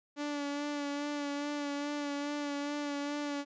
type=tone with vibrato; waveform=sawtooth; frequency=289 Hz; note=D4; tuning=28 cents flat; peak=-30 dBFS; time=0.16-3.45 s; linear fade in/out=50 ms; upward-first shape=sine; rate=2.4 Hz; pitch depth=26 cents each way; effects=resampled to 16000 Hz